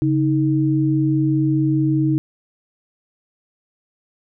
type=tone pair together; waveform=sine; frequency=138.99 / 314.1 Hz; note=C#3 / D#4; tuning=+5 / +16 cents; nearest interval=octave + major second; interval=1411 cents; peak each=-18 / -17 dBFS; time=0.02-2.18 s; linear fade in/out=0 ms; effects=none